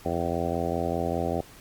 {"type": "harmonic tone", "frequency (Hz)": 85, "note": "F2", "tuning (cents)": -46, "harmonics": [1, 2, 3, 4, 5, 6, 7, 8, 9], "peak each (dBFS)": [-34, -34, -34, -34, -34, -34, -34, -34, -34], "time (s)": [0.05, 1.41], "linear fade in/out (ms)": 5, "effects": ["pink hiss -50 dBFS RMS until 1.6 s", "Opus 48 kbps"]}